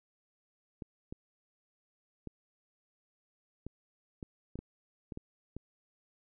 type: clicks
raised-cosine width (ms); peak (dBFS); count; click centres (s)
3; -28; 10; 0.822 / 1.125 / 2.273 / 3.666 / 4.228 / 4.556 / 4.59 / 5.122 / 5.174 / 5.566
effects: none